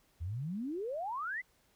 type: exponential sweep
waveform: sine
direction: up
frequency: 77 to 2099 Hz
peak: -35 dBFS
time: 0.2-1.42 s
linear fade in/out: 20 ms
effects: pink hiss -70 dBFS RMS until 1.75 s